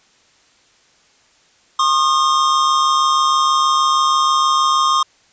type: tone pair together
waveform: square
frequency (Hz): 1075.7 / 1222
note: C6 / D#6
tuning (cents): +48 / -32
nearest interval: major second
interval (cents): 220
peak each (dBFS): -16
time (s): 1.79-5.03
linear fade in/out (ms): 5
effects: white hiss -54 dBFS RMS until 5.32 s + resampled to 16000 Hz